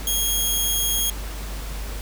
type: tone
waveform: 10% pulse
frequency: 3271 Hz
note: G#7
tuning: 27 cents flat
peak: -12 dBFS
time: 0.07-1.1 s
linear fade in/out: 2 ms
effects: added 50 Hz sine -29 dBFS peak until 2.01 s + pink hiss -37 dBFS RMS until 2.01 s